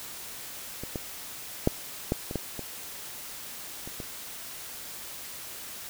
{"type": "clicks", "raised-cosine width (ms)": 2, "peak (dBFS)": [-22, -18, -7, -11, -21, -15, -22, -26, -23], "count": 9, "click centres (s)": [0.836, 0.958, 1.674, 2.121, 2.311, 2.357, 2.593, 3.875, 4.002], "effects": ["white hiss -41 dBFS RMS until 5.89 s"]}